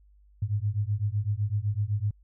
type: beating tone pair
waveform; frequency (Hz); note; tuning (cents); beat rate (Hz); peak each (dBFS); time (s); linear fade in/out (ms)
sine; 100 / 107.9; G2 / A2; +35 / -33; 7.9; -28; 0.42-2.11; 5
effects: added 50 Hz sine -55 dBFS peak until 2.23 s